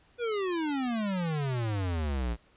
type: exponential sweep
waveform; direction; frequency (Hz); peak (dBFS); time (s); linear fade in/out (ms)
square; down; 493.8 to 55; -29; 0.18-2.37; 50
effects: pink hiss -63 dBFS RMS until 2.56 s + resampled to 8000 Hz